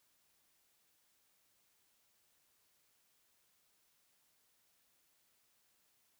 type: silence
effects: white hiss -75 dBFS RMS until 6.19 s